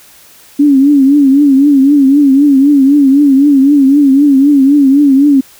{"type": "tone with vibrato", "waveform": "sine", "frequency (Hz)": 279.2, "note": "C#4", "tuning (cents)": 13, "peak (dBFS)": -3, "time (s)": [0.59, 5.41], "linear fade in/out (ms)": 10, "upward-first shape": "triangle", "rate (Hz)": 3.9, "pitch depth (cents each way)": 110, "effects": ["white hiss -40 dBFS RMS until 5.59 s"]}